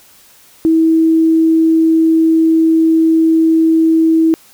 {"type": "tone", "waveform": "sine", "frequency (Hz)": 323.5, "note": "E4", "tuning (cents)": -32, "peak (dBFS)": -7, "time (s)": [0.65, 4.34], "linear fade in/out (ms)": 0, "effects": ["white hiss -45 dBFS RMS until 4.53 s"]}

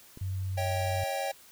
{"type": "click", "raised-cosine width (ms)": 3, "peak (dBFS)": -32, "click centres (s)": 0.174}
{"type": "tone with vibrato", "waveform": "sine", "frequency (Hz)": 94.8, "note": "F#2", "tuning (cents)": 43, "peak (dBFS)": -30, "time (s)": [0.21, 1.04], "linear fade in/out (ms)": 5, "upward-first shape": "sine", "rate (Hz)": 9.6, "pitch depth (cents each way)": 8}
{"type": "chord", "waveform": "square", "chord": "C# diminished", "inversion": "none", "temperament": "equal with one note detuned", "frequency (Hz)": [554.4, 643.8, 784], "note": ["C#5", "E5", "G5"], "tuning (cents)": [0, -41, 0], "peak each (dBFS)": [-35, -38, -34], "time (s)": [0.57, 1.32], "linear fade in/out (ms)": 10}
{"effects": ["white hiss -55 dBFS RMS until 1.51 s"]}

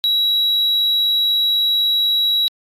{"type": "tone", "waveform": "sine", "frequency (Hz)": 3884, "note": "B7", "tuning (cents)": -30, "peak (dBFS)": -11, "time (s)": [0.04, 2.48], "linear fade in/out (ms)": 0, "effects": ["tanh soft clip ceiling -13 dBFS", "AAC 48 kbps"]}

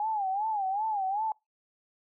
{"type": "tone with vibrato", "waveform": "sine", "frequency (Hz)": 818, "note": "G#5", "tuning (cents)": -26, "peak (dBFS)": -27, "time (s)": [0, 1.32], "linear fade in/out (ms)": 2, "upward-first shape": "sine", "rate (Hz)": 2.6, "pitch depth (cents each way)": 140, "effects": ["noise-tail reverb RT60 0.2 s tail -25 dB re dry"]}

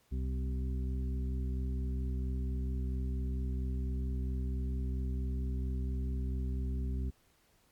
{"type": "harmonic tone with a mistuned harmonic", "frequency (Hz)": 64.4, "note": "C2", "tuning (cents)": -27, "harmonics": [1, 2, 3, 4, 6], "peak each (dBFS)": [-32, -42, -44, -45, -51], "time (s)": [0.11, 7.11], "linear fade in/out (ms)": 20, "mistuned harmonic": 1, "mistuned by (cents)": 38, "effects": ["pink hiss -69 dBFS RMS until 7.71 s", "MP3 96 kbps"]}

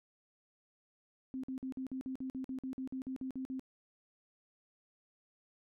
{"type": "tone bursts", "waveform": "sine", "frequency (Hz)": 261.6, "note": "C4", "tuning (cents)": 0, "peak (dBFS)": -37, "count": 16, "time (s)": [1.34, 3.595], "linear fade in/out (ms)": 0, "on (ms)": 95, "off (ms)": 49, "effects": []}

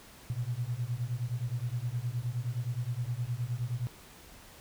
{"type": "beating tone pair", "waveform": "sine", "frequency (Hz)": [116.54, 126.14], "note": ["A#2", "B2"], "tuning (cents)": [0, 37], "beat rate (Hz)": 9.6, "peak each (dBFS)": [-34, -34], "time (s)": [0.3, 3.87], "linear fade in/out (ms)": 0, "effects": ["pink hiss -53 dBFS RMS until 4.6 s"]}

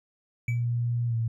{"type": "tone with exponential decay", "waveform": "triangle", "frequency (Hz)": 2300, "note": "D7", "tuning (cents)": -37, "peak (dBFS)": -29, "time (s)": [0.48, 0.65], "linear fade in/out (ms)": 2, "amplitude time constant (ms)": 35}
{"type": "tone with pitch glide", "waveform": "sine", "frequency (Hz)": [119.3, 114.37], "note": ["A#2", "A#2"], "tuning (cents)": [41, -33], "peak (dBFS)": -24, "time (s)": [0.48, 1.28], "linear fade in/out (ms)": 5, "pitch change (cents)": -74, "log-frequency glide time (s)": [1.07, 1.16]}
{"effects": []}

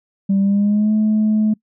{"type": "tone with pitch glide", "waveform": "sine", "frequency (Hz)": [196, 215], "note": ["G3", "A3"], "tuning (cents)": [0, -40], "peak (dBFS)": -11, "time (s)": [0.29, 1.54], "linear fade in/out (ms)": 10, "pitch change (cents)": 160, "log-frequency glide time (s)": [0.4, 0.92], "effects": ["noise-tail reverb RT60 0.1 s tail -24 dB re dry", "tanh soft clip ceiling -10 dBFS"]}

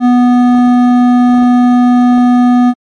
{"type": "tone with hard clipping", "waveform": "triangle", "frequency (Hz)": 246, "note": "B3", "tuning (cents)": -7, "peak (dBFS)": -6, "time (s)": [0, 2.74], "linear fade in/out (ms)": 50, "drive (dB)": 14, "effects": ["MP3 48 kbps"]}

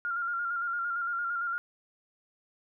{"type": "tone with vibrato", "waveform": "sine", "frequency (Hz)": 1396.9, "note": "F6", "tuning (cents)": 0, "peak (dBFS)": -29, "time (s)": [0.05, 1.58], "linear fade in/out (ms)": 0, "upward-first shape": "square", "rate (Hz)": 8.8, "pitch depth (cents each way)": 31, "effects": []}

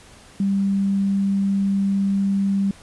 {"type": "tone", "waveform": "sine", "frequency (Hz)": 196.9, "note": "G3", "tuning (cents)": 8, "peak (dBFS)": -17, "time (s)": [0.4, 2.71], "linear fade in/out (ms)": 2, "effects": ["pink hiss -47 dBFS RMS until 2.82 s", "resampled to 24000 Hz"]}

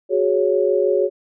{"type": "chord", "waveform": "sine", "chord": "F# suspended second", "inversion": "none", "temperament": "just", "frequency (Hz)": [370, 416.2, 555], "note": ["F#4", "G#4", "C#5"], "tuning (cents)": [0, 4, 2], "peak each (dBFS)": -19, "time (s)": [0.09, 1.1], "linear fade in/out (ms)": 50, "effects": []}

